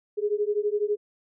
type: beating tone pair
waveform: sine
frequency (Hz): 410 / 422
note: G#4 / G#4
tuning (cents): -22 / +28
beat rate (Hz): 12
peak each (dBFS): -26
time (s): 0.17-0.97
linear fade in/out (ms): 20
effects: none